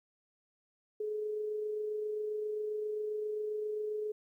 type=tone with amplitude modulation; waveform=sine; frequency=425 Hz; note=G#4; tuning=40 cents sharp; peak=-32 dBFS; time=1-4.12 s; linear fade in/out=5 ms; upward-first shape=sine; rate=27.5 Hz; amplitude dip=30%; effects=12-bit